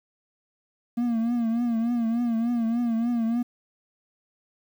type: tone with vibrato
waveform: triangle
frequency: 233.1 Hz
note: A#3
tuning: in tune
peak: -20 dBFS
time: 0.97-3.43 s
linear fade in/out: 10 ms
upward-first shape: triangle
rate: 3.4 Hz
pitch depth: 83 cents each way
effects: 9-bit